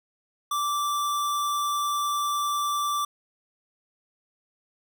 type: tone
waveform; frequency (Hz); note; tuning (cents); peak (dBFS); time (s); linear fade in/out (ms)
square; 1169; D6; -8; -25; 0.51-3.05; 5
effects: none